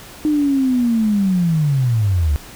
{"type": "linear sweep", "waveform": "sine", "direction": "down", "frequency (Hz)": [307.4, 68.3], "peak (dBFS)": -13, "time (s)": [0.25, 2.36], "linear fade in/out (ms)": 0, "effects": ["pink hiss -38 dBFS RMS until 2.55 s"]}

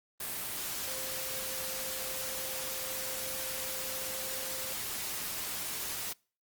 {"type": "tone in noise", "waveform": "sine", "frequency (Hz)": 523.3, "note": "C5", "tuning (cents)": 0, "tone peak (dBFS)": -45, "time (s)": [0.87, 4.73], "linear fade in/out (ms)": 5, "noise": "white", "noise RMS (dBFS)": -37, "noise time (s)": [0.2, 6.13], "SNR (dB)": -11, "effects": ["noise-tail reverb RT60 0.4 s tail -26 dB re dry", "Opus 32 kbps"]}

